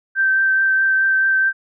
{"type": "tone with vibrato", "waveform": "sine", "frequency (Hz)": 1558, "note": "G6", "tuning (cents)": -11, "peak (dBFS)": -13, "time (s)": [0.15, 1.53], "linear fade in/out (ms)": 50, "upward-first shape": "triangle", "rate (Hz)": 4.7, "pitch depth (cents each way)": 15, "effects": []}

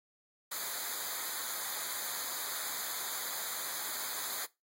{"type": "noise with comb filter", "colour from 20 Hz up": "white", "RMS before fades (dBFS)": -38, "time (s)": [0.51, 4.46], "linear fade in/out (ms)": 10, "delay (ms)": 0.36, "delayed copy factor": -1, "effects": ["noise-tail reverb RT60 0.2 s tail -18 dB re dry", "AAC 48 kbps"]}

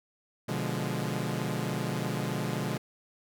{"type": "chord", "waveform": "sawtooth", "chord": "B diminished seventh", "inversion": "none", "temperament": "equal", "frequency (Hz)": [123.47, 146.83, 174.61, 207.7], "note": ["B2", "D3", "F3", "Ab3"], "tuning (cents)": [0, 0, 0, 0], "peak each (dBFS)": [-31, -31, -32, -32], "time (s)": [0.48, 2.78], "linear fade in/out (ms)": 10, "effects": []}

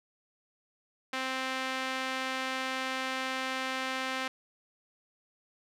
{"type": "tone with band-pass filter", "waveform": "sawtooth", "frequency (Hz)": 261.5, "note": "C4", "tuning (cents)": -1, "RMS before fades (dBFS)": -34, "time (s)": [1.13, 4.28], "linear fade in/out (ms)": 5, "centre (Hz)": 2200, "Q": 0.85, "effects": []}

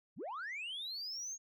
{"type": "linear sweep", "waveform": "sine", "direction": "up", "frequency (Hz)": [100, 6645], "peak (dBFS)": -38, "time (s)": [0.16, 1.38], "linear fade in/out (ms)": 50, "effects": ["tanh soft clip ceiling -38 dBFS"]}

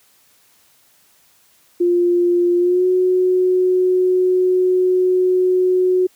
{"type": "tone with pitch glide", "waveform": "sine", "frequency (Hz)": [350.6, 367.2], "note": ["F4", "F#4"], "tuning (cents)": [7, -13], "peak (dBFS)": -12, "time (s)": [1.8, 6.07], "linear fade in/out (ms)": 10, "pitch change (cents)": 80, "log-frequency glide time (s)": [2.58, 2.86], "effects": ["white hiss -55 dBFS RMS until 6.15 s", "high-pass 60 Hz 12 dB/octave"]}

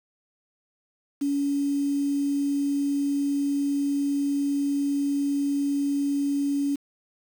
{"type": "tone with quantisation", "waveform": "sine", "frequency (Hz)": 282.5, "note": "C#4", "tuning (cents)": 33, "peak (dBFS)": -22, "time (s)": [1.21, 6.76], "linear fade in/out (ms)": 10, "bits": 7, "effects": []}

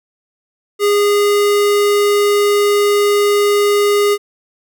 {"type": "tone", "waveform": "square", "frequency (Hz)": 410, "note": "G#4", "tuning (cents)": -22, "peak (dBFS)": -11, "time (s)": [0.79, 4.18], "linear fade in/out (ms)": 50, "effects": []}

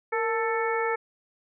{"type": "harmonic tone with a mistuned harmonic", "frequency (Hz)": 442, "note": "A4", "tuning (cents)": 8, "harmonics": [1, 2, 3, 4, 5], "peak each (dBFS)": [-27, -30, -32, -33, -34], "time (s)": [0.12, 0.96], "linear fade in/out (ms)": 10, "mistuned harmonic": 1, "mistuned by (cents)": 75, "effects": []}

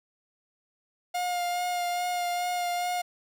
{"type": "tone with vibrato", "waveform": "45% pulse", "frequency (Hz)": 710, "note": "F5", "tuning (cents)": 28, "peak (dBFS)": -27, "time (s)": [1.14, 3.02], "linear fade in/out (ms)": 10, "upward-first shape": "sine", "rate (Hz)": 2.4, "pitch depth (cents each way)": 17, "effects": []}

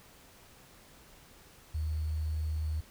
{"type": "tone with sample-and-hold", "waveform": "sine", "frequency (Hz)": 77.78, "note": "D#2", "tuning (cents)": 0, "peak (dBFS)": -30, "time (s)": [1.74, 2.81], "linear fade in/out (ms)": 10, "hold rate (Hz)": 4410, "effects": ["pink hiss -57 dBFS RMS until 2.9 s"]}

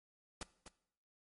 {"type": "noise with echo", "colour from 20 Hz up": "pink", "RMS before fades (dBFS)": -43, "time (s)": [0.41, 0.43], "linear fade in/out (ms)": 2, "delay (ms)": 250, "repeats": 1, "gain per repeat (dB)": -9, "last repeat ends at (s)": 0.68, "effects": ["noise-tail reverb RT60 0.7 s tail -18 dB re dry", "MP3 48 kbps"]}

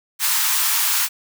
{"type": "high-pass noise", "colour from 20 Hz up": "white", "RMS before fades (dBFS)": -19, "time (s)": [0.19, 1.09], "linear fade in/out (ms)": 50, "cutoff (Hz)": 830, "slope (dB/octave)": 96, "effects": []}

